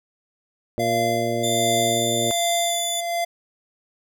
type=harmonic tone; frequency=117.6 Hz; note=A#2; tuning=16 cents sharp; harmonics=1 / 2 / 3 / 4 / 5; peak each=-30 / -29 / -28 / -29 / -27 dBFS; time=0.78-2.31 s; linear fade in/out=0 ms
type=tone with tremolo; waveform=square; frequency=687 Hz; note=F5; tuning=29 cents flat; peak=-21 dBFS; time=0.79-3.25 s; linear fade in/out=10 ms; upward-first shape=sine; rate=1.3 Hz; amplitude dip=60%
type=tone with pitch glide; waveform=20% pulse; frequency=3544 to 3493 Hz; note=A7 to A7; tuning=+12 to -13 cents; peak=-18 dBFS; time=1.43-3.01 s; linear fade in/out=10 ms; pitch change=-25 cents; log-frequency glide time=2.66-2.74 s
effects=none